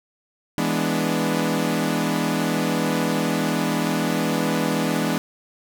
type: chord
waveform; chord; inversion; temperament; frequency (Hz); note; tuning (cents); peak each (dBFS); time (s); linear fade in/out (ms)
sawtooth; E dominant seventh; none; equal; 164.81 / 207.7 / 246.9 / 293.7; E3 / G#3 / B3 / D4; 0 / 0 / 0 / 0; -22; 0.58-5.18; 0
effects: none